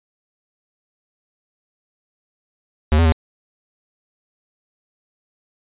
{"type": "tone with pitch steps", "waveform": "square", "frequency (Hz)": [76.6, 83.2, 79.9], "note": ["D#2", "E2", "D#2"], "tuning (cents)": [-27, 17, 47], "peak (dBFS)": -12, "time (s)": [2.92, 3.121], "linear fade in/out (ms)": 0, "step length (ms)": 67, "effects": ["resampled to 8000 Hz"]}